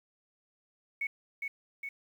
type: tone with echo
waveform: sine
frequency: 2217 Hz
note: C#7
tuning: in tune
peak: -30 dBFS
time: 1.01-1.07 s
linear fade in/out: 5 ms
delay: 410 ms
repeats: 2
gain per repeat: -3 dB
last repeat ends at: 1.89 s
effects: 10-bit